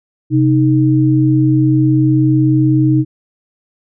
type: tone pair together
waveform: sine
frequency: 130.8 / 311.1 Hz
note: C3 / D#4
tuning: 0 / 0 cents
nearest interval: octave + minor third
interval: 1500 cents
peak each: -11 dBFS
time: 0.3-3.05 s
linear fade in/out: 50 ms
effects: none